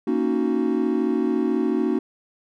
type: chord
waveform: triangle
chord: D# minor seventh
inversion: second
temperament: equal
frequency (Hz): 233.1 / 277.2 / 311.1 / 370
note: A#3 / C#4 / D#4 / F#4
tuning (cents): 0 / 0 / 0 / 0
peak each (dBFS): -23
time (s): 0.07-1.99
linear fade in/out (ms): 5
effects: none